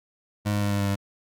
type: tone with pitch steps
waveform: 25% pulse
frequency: 103.83 / 102.93 / 102.05 / 101.17 / 100.29 / 99.43 Hz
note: G#2 / G#2 / G#2 / G#2 / G2 / G2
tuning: 0 / -15 / -30 / -45 / +40 / +25 cents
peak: -19 dBFS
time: 0.45-0.96 s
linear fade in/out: 20 ms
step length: 85 ms
effects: Opus 48 kbps